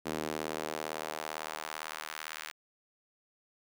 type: tone with high-pass filter sweep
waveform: sawtooth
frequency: 77.78 Hz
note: D#2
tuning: in tune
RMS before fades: -39 dBFS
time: 0.05-2.52 s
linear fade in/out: 20 ms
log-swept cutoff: 290 to 1700 Hz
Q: 1.1
effects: none